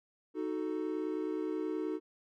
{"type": "chord", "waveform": "triangle", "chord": "D# diminished", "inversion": "none", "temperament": "equal", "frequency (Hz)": [311.1, 370, 440], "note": ["D#4", "F#4", "A4"], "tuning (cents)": [0, 0, 0], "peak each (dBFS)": [-34, -36, -37], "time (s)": [0.34, 2], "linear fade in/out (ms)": 50, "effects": []}